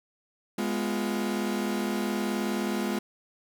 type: chord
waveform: 40% pulse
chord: F diminished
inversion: first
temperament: equal with one note detuned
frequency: 207.7 / 246.9 / 350.8 Hz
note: Ab3 / Cb4 / F4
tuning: 0 / 0 / +8 cents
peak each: -29 / -32 / -32 dBFS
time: 0.58-2.99 s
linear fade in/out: 5 ms
effects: none